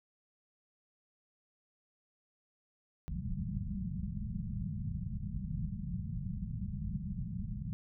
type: low-pass noise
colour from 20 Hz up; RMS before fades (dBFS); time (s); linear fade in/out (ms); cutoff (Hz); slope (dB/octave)
white; -38; 3.08-7.73; 0; 210; 96
effects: none